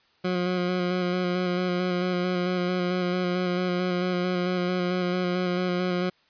20% pulse tone with vibrato, 180.1 Hz, F#3, 46 cents flat, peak -19 dBFS, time 0.24-6.1 s, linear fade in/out 10 ms, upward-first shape square, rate 4.5 Hz, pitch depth 18 cents each way, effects white hiss -63 dBFS RMS until 6.29 s + resampled to 11025 Hz

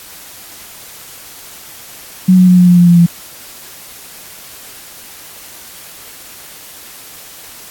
sine tone with pitch steps, 185 / 182.98 / 180.98 / 179.01 / 177.05 / 175.12 / 173.21 / 171.32 Hz, F#3 / F#3 / F#3 / F3 / F3 / F3 / F3 / F3, 0 / -19 / -38 / +43 / +24 / +5 / -14 / -33 cents, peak -3 dBFS, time 2.28-3.064 s, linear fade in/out 10 ms, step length 98 ms, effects white hiss -34 dBFS RMS until 7.7 s + AAC 64 kbps

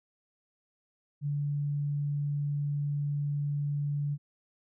sine tone, 144.7 Hz, D3, 25 cents flat, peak -28 dBFS, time 1.21-4.18 s, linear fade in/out 50 ms, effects none

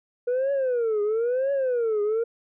sine tone with vibrato, 480.5 Hz, B4, 48 cents flat, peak -19 dBFS, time 0.27-2.24 s, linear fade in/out 10 ms, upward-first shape triangle, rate 1 Hz, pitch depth 280 cents each way, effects tanh soft clip ceiling -20 dBFS

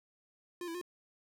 square tone with pitch steps, 351.7 / 331.9 / 356.2 Hz, F4 / E4 / F4, +12 / +12 / +34 cents, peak -39 dBFS, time 0.61-0.814 s, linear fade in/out 2 ms, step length 68 ms, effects none

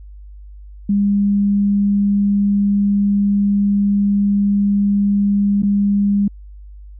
sine tone with dropouts, 201.7 Hz, G3, 50 cents sharp, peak -12 dBFS, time 0.89-6.28 s, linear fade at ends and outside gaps 5 ms, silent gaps 5.622-5.631 s, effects added 50 Hz sine -34 dBFS peak until 6.99 s

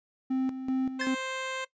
triangle tone with tremolo, 261.6 Hz, C4, in tune, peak -23 dBFS, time 0.3-1.15 s, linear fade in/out 10 ms, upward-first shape square, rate 2.6 Hz, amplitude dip 65%
10% pulse tone, 524 Hz, C5, 2 cents sharp, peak -24 dBFS, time 0.99-1.65 s, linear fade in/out 10 ms
square tone with exponential decay, 1721 Hz, A6, 39 cents flat, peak -26 dBFS, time 1.01-1.13 s, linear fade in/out 5 ms, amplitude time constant 24 ms
effects noise-tail reverb RT60 0.1 s tail -17 dB re dry + resampled to 16000 Hz

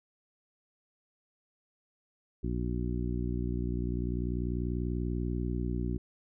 harmonic tone, 60.3 Hz, B1, 41 cents flat, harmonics 1 / 2 / 3 / 4 / 5 / 6, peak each -33 / -36 / -38 / -39 / -40 / -41 dBFS, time 2.43-5.98 s, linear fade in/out 10 ms, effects none

